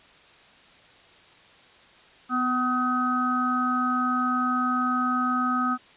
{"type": "harmonic tone with a mistuned harmonic", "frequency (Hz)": 252.6, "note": "B3", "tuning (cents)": 39, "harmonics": [1, 3, 5, 6], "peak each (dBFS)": [-26, -34, -24, -35], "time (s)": [2.29, 5.78], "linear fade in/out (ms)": 50, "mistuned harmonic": 1, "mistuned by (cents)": -22, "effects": ["white hiss -53 dBFS RMS until 5.96 s", "resampled to 8000 Hz"]}